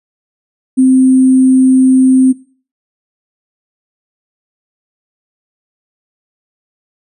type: tone with sample-and-hold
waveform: sine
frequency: 260 Hz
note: C4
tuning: 11 cents flat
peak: -4 dBFS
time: 0.77-2.33 s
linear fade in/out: 20 ms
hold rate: 8820 Hz
effects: noise-tail reverb RT60 0.4 s tail -18 dB re dry + resampled to 32000 Hz